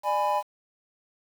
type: chord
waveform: triangle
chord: G# diminished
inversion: second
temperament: just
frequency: 598 / 830.6 / 996.7 Hz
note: D5 / G#5 / B5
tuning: +31 / 0 / +16 cents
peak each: -27 / -24 / -25 dBFS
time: 0.03-0.43 s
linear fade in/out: 50 ms
effects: 8-bit